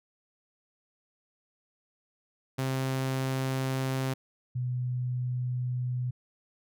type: tone pair in turn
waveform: sawtooth / sine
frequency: 132.2 / 124.78 Hz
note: C3 / B2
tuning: +18 / +18 cents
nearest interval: minor second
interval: 100 cents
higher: first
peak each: -24 / -28 dBFS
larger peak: first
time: 2.58-4.14 / 4.55-6.11 s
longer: neither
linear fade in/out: 10 ms
effects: none